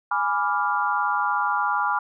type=chord; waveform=sine; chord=G# diminished seventh; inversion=none; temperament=equal; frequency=830.6 / 987.8 / 1174.7 / 1396.9 Hz; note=G#5 / B5 / D6 / F6; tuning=0 / 0 / 0 / 0 cents; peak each=-26 dBFS; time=0.11-1.99 s; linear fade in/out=5 ms; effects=none